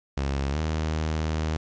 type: tone with pitch glide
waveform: sawtooth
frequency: 69 to 78.35 Hz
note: C#2 to D#2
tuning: -7 to +13 cents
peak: -21 dBFS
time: 0.17-1.57 s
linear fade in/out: 5 ms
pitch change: +220 cents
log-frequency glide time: 0.51-0.58 s
effects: resampled to 16000 Hz + 9-bit